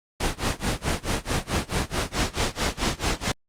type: noise with tremolo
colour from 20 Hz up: pink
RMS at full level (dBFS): -22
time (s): 0.2-3.32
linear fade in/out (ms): 5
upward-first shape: sine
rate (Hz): 4.6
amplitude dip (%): 95
effects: low-pass 8000 Hz 12 dB/octave + Opus 32 kbps